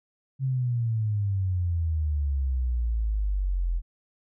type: exponential sweep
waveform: sine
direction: down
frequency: 135.6 to 41.49 Hz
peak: -23 dBFS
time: 0.39-3.82 s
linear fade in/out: 50 ms
effects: none